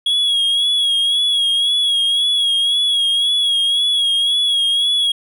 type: tone with vibrato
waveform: triangle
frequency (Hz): 3322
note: G#7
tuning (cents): 0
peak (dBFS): -12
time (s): 0.06-5.12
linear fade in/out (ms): 5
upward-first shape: sine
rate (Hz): 1.9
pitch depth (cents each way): 43
effects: none